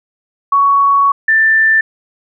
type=tone pair in turn; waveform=sine; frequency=1118 / 1774.7 Hz; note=C#6 / A6; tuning=+14 / +14 cents; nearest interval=minor sixth; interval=800 cents; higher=second; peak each=-7 dBFS; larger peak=neither; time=0.52-1.12 / 1.28-1.81 s; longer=first; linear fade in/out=5 ms; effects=none